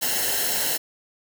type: noise with comb filter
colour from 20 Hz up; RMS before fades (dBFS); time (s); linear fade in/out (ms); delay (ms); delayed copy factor
white; -24; 0.01-0.78; 20; 0.84; -0.7
effects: none